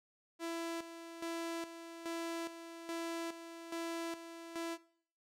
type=tone with tremolo; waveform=sawtooth; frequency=333.7 Hz; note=E4; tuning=21 cents sharp; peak=-34 dBFS; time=0.39-4.78 s; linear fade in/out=50 ms; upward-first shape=square; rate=1.2 Hz; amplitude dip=65%; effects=noise-tail reverb RT60 0.6 s tail -21 dB re dry + low-pass 12000 Hz 12 dB/octave